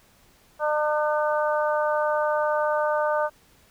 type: harmonic tone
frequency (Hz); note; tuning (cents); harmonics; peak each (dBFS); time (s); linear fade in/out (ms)
301.6; D4; +46; 2 / 3 / 4 / 5; -23 / -27 / -29 / -31; 0.59-3.3; 50
effects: pink hiss -58 dBFS RMS until 3.7 s